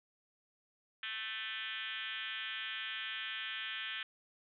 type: tone with frequency modulation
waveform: sine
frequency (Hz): 2443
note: D#7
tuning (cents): -32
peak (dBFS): -38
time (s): 1.03-4.03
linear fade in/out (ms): 2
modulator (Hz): 226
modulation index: 4.4
effects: none